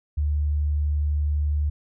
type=tone; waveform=sine; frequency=74 Hz; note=D2; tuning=14 cents sharp; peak=-20 dBFS; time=0.17-1.7 s; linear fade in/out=10 ms; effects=none